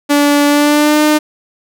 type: tone with pitch glide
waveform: sawtooth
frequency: 289.1 to 302.9 Hz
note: D4 to D#4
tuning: -27 to -46 cents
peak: -4 dBFS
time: 0.09-1.19 s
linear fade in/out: 20 ms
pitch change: +81 cents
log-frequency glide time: 0.46-1.03 s
effects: none